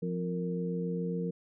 harmonic tone with a mistuned harmonic, 87.31 Hz, F2, in tune, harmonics 2 / 3 / 4 / 5, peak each -32 / -43 / -43 / -36 dBFS, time 0.02-1.31 s, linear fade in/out 10 ms, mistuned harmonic 5, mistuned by +95 cents, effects none

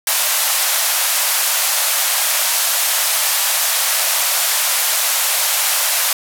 white band-pass noise, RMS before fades -17 dBFS, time 0.07-6.13 s, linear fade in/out 2 ms, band 570 to 15000 Hz, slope 48 dB/octave, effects none

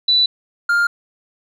sine / triangle tone pair in turn, 3970 / 1403.6 Hz, B7 / F6, +8 / +8 cents, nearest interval octave + tritone, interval 1800 cents, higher first, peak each -11 dBFS, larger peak neither, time 0.08-0.26 / 0.69-0.87 s, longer neither, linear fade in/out 5 ms, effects none

